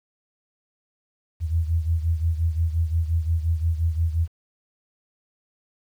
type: beating tone pair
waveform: sine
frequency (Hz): 81.1 / 86.8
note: E2 / F2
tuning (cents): -28 / -10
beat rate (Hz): 5.7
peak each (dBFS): -21 / -26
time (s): 1.4-4.28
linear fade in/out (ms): 50
effects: 9-bit